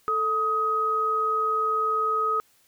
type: tone pair together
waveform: sine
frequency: 440 / 1260.4 Hz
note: A4 / D#6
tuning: 0 / +22 cents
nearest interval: octave + tritone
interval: 1822 cents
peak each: -30 / -22 dBFS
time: 0.08-2.4 s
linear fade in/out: 0 ms
effects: white hiss -62 dBFS RMS until 2.67 s